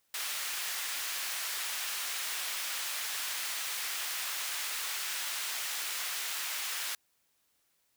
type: high-pass noise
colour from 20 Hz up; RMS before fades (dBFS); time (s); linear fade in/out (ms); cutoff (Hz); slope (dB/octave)
pink; -36; 0.14-6.95; 2; 1600; 12
effects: white hiss -74 dBFS RMS until 7.96 s